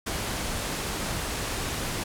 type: low-pass noise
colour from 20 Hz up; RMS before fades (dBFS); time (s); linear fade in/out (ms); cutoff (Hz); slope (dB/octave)
pink; -31; 0.06-2.04; 10; 12000; 24
effects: none